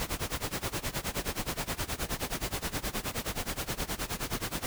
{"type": "noise with tremolo", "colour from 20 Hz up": "pink", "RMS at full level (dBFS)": -31, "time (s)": [0, 4.66], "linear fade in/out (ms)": 0, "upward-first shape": "sine", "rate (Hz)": 9.5, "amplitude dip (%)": 90, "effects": []}